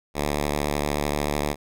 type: tone with vibrato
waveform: 5% pulse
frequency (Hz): 73.42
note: D2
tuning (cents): 0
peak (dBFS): -12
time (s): 0.14-1.56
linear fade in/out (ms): 50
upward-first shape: sine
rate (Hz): 10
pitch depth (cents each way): 21
effects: none